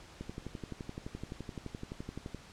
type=click train; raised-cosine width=3 ms; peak=-27 dBFS; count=26; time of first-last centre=0.21-2.347 s; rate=11.7 Hz; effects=pink hiss -54 dBFS RMS until 2.52 s + low-pass 7000 Hz 12 dB/octave